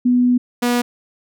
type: tone pair in turn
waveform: sine / sawtooth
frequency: 246.9 / 242.5 Hz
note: B3 / B3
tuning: 0 / -31 cents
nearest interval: unison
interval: 31 cents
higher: first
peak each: -11 dBFS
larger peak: neither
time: 0.05-0.38 / 0.62-0.82 s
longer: first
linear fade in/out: 10 ms
effects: none